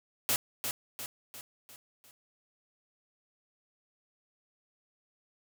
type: noise with echo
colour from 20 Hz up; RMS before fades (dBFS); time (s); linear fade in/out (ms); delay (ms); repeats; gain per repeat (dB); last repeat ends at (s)
white; -28; 0.29-0.36; 0; 350; 5; -6; 2.11
effects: none